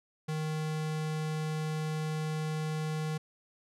square tone, 155.56 Hz, D#3, in tune, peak -32 dBFS, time 0.28-3.18 s, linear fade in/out 10 ms, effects low-pass 10000 Hz 12 dB/octave

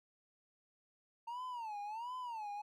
triangle tone with vibrato, 910 Hz, A#5, 42 cents flat, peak -39 dBFS, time 1.27-2.62 s, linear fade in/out 10 ms, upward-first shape sine, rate 1.4 Hz, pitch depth 190 cents each way, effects none

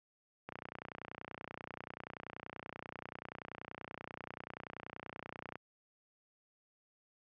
click train, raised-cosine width 0.5 ms, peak -28 dBFS, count 155, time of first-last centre 0.49-5.556 s, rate 30.4 Hz, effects high-pass 100 Hz 12 dB/octave

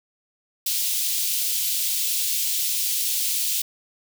white high-pass noise, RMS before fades -24 dBFS, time 0.66-3.62 s, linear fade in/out 5 ms, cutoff 2900 Hz, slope 24 dB/octave, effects none

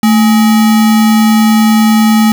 sine tone with sample-and-hold, 220 Hz, A3, in tune, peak -4 dBFS, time 0.03-2.32 s, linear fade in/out 2 ms, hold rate 1050 Hz, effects none

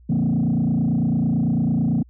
sine tone with frequency modulation, 196 Hz, G3, in tune, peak -15 dBFS, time 0.09-2.03 s, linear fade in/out 10 ms, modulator 29 Hz, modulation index 2.2, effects tanh soft clip ceiling -15 dBFS + added 60 Hz sine -46 dBFS peak until 2.09 s

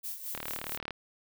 violet noise with tremolo, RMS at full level -37 dBFS, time 0.03-0.78 s, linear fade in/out 20 ms, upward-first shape sine, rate 4.6 Hz, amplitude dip 65%
click train, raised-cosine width 0.3 ms, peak -20 dBFS, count 22, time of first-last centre 0.35-0.907 s, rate 37.7 Hz
effects none

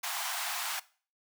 pink high-pass noise, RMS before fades -35 dBFS, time 0.03-0.8 s, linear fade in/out 10 ms, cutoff 680 Hz, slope 96 dB/octave, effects noise-tail reverb RT60 0.4 s tail -19 dB re dry

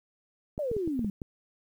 clicks, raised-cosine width 3 ms, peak -23 dBFS, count 7, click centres 0.579 / 0.715 / 0.766 / 0.876 / 0.993 / 1.046 / 1.218 s
sine exponential sweep, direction down, 624 to 190.8 Hz, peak -28 dBFS, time 0.59-1.1 s, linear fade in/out 2 ms
effects 10-bit

